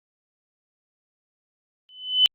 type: tone with exponential growth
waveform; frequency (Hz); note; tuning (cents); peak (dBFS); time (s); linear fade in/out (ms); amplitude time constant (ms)
sine; 3018; F#7; +34; -10; 1.89-2.26; 0; 80
effects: Opus 48 kbps